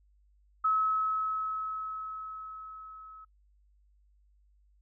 sine tone with level ramp, 1289 Hz, E6, 39 cents flat, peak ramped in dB -23 to -47 dBFS, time 0.64-3.25 s, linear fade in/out 10 ms, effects noise-tail reverb RT60 0.1 s tail -25 dB re dry + added 50 Hz sine -62 dBFS peak until 4.81 s

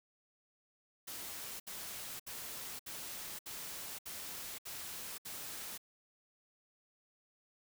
white noise bursts, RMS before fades -45 dBFS, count 8, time 1.07-5.779 s, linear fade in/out 10 ms, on 530 ms, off 67 ms, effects none

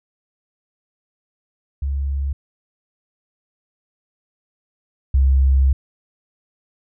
sine tone pair in turn, 69.3 / 66.94 Hz, C#2 / C2, 0 / +40 cents, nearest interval minor second, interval 60 cents, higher first, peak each -19 / -11 dBFS, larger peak second, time 1.82-2.33 / 5.14-5.73 s, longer second, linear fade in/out 5 ms, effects none

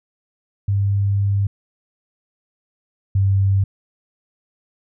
sine tone pair in turn, 99.8 / 97.63 Hz, G2 / G2, +32 / -7 cents, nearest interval unison, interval 39 cents, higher first, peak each -15 / -13 dBFS, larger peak second, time 0.68-1.47 / 3.15-3.64 s, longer first, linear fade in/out 5 ms, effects none

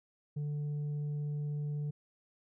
sine tone with tanh clipping, 147.3 Hz, D3, 6 cents sharp, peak -34 dBFS, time 0.36-1.91 s, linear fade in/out 10 ms, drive 3 dB, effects none

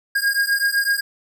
square beating tone pair, 1622 / 1629.9 Hz, G#6 / G#6, -41 / -33 cents, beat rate 7.9 Hz, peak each -21 dBFS, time 0.15-1.01 s, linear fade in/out 10 ms, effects none

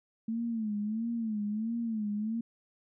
sine tone with vibrato, 220 Hz, A3, in tune, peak -30 dBFS, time 0.28-2.41 s, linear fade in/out 5 ms, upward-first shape sine, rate 1.5 Hz, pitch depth 110 cents each way, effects none

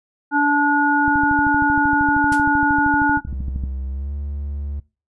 harmonic tone, 289.9 Hz, D4, 22 cents flat, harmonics 1 / 3 / 5, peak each -18 / -18 / -18 dBFS, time 0.31-3.21 s, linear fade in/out 50 ms
click train, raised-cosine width 5 ms, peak -17 dBFS, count 34, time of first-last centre 1.08-3.638 s, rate 12.9 Hz
white noise with exponential decay, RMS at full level -26 dBFS, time 2.32-2.45 s, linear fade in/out 5 ms, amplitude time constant 27 ms
triangle tone with pitch glide, 66 to 71.56 Hz, C2 to D2, +16 to -44 cents, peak -22 dBFS, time 3.27-4.8 s, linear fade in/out 5 ms, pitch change +140 cents, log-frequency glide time 3.88-4.13 s
effects noise-tail reverb RT60 0.3 s tail -20 dB re dry + resampled to 24000 Hz

